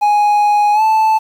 triangle tone with pitch glide, 830.6 to 876.4 Hz, G#5 to A5, 0 to -7 cents, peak -7 dBFS, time 0.01-1.19 s, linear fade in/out 20 ms, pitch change +93 cents, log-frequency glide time 0.73-0.82 s, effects 7-bit

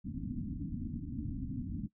white low-pass noise, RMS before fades -39 dBFS, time 0.04-1.88 s, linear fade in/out 20 ms, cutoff 290 Hz, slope 96 dB/octave, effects noise-tail reverb RT60 0.1 s tail -20 dB re dry

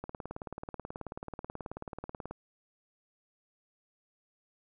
click train, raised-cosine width 1 ms, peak -25 dBFS, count 43, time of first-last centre 0.04-2.31 s, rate 18.5 Hz, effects none

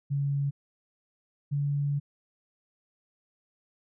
sine tone pair in turn, 140.8 / 143.01 Hz, C#3 / D3, +27 / -46 cents, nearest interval unison, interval 27 cents, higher second, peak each -25 dBFS, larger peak neither, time 0.1-0.51 / 1.51-2 s, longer second, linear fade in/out 20 ms, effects none

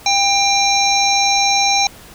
harmonic tone, 795 Hz, G5, 24 cents sharp, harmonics 1 / 3 / 5 / 7 / 8, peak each -16 / -19 / -18 / -20 / -21 dBFS, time 0.06-1.87 s, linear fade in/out 2 ms, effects pink hiss -40 dBFS RMS until 2.14 s

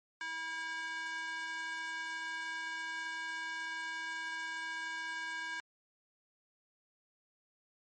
square tone with high-pass filter, 323.8 Hz, E4, 31 cents flat, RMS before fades -40 dBFS, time 0.21-5.6 s, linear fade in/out 0 ms, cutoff 1400 Hz, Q 3.9, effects low-pass 8000 Hz 12 dB/octave + MP3 32 kbps

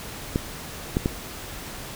clicks, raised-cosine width 3 ms, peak -8 dBFS, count 3, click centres 0.359 / 0.969 / 1.059 s, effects pink hiss -37 dBFS RMS until 1.95 s

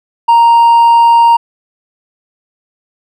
sine tone with hard clipping, 932.3 Hz, A#5, in tune, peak -4 dBFS, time 0.28-1.37 s, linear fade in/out 10 ms, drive 2 dB, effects none

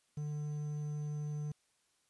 triangle tone with quantisation, 149 Hz, D3, 25 cents sharp, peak -34 dBFS, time 0.17-1.52 s, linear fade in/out 5 ms, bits 10, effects white hiss -75 dBFS RMS until 2.09 s + resampled to 24000 Hz

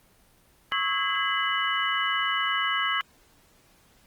sine tone cluster, 1103 / 1299 / 1643 / 2032 / 2965 Hz, C#6 / E6 / G#6 / B6 / F#7, -9 / -26 / -19 / +49 / +3 cents, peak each -30 dBFS, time 0.72-3.01 s, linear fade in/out 0 ms, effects pink hiss -60 dBFS RMS until 4.06 s + Opus 24 kbps

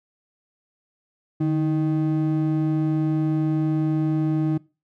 triangle ring-modulated tone, 233.1 Hz, A#3, in tune, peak -14 dBFS, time 1.4-4.58 s, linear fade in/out 10 ms, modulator 82.1 Hz, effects noise-tail reverb RT60 0.3 s tail -22 dB re dry

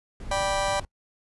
brown noise, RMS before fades -37 dBFS, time 0.2-0.85 s, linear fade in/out 2 ms
35% pulse chord, G major, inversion second, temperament just, 588 / 784 / 980 Hz, D5 / G5 / B5, +2 / 0 / -14 cents, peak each -25 / -27 / -29 dBFS, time 0.31-0.8 s, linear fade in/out 5 ms
effects noise-tail reverb RT60 0.1 s tail -24 dB re dry + resampled to 24000 Hz

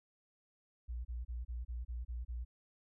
sine tone bursts, 59.7 Hz, A#1, 42 cents sharp, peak -38 dBFS, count 8, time 0.88-2.45 s, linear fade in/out 20 ms, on 170 ms, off 30 ms, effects none

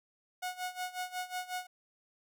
sawtooth tone with tremolo, 730 Hz, F#5, 24 cents flat, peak -30 dBFS, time 0.42-1.67 s, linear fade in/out 10 ms, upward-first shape sine, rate 5.5 Hz, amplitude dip 85%, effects none

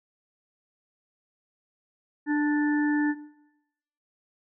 harmonic tone with a mistuned harmonic, 293.7 Hz, D4, in tune, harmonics 1 / 3 / 5 / 6, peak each -22 / -35 / -41 / -32 dBFS, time 2.26-3.15 s, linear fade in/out 50 ms, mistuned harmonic 1, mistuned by +19 cents, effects noise-tail reverb RT60 0.9 s tail -18 dB re dry

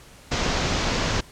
pink low-pass noise, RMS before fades -24 dBFS, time 0.31-1.21 s, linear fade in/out 10 ms, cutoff 6800 Hz, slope 48 dB/octave, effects pink hiss -48 dBFS RMS until 1.31 s + low-pass 11000 Hz 12 dB/octave

